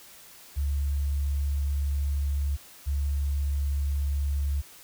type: tone pair in turn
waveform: sine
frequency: 70.8 / 70.8 Hz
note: C#2 / C#2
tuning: +37 / +37 cents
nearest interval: unison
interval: 0 cents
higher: neither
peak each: -24 dBFS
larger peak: neither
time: 0.56-2.57 / 2.86-4.62 s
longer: first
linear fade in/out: 20 ms
effects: white hiss -50 dBFS RMS until 4.83 s